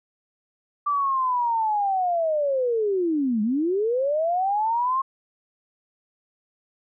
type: linear two-way sweep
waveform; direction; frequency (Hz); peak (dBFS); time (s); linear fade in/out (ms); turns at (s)
sine; down then up; 1175 to 204.3 to 1081; -20; 0.86-5.02; 10; 3.42
effects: none